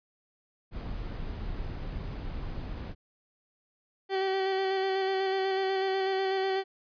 brown noise, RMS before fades -36 dBFS, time 0.71-2.95 s, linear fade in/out 50 ms
30% pulse tone with vibrato, 383.7 Hz, G4, 37 cents flat, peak -24 dBFS, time 4.09-6.64 s, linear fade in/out 50 ms, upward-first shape square, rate 8.1 Hz, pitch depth 15 cents each way
effects resampled to 11025 Hz

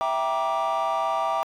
triangle chord, E half-diminished seventh, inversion none, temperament equal with one note detuned, 659.3 / 784 / 947.5 / 1174.7 Hz, E5 / G5 / Bb5 / D6, 0 / 0 / +28 / 0 cents, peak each -25 / -25 / -26 / -25 dBFS, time 0.01-1.43 s, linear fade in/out 0 ms, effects tanh soft clip ceiling -16 dBFS

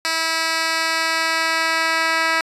10% pulse tone with band-pass filter sweep, 325 Hz, E4, 24 cents flat, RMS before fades -20 dBFS, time 0.05-2.41 s, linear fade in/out 0 ms, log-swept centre 4100 to 2500 Hz, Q 0.89, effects resampled to 32000 Hz

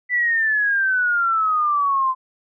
sine exponential sweep, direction down, 1991 to 1028 Hz, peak -16 dBFS, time 0.09-2.15 s, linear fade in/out 50 ms, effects none

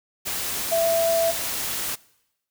sine tone in noise, 665 Hz, E5, 15 cents sharp, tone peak -18 dBFS, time 0.71-1.32 s, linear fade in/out 20 ms, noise white, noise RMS -28 dBFS, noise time 0.25-1.96 s, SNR +7 dB, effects noise-tail reverb RT60 0.9 s tail -23 dB re dry

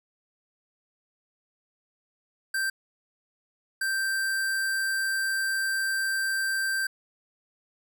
square tone bursts at uneven times, 1568 Hz, G6, in tune, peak -26 dBFS, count 2, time 2.54-2.7 / 3.81-6.87 s, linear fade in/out 5 ms, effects none

